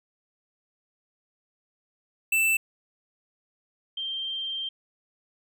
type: tone pair in turn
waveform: square / sine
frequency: 2656 / 3159 Hz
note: E7 / G7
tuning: +12 / +13 cents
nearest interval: minor third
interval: 301 cents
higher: second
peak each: -21 / -29 dBFS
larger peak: first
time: 2.32-2.57 / 3.97-4.69 s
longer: second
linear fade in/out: 5 ms
effects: none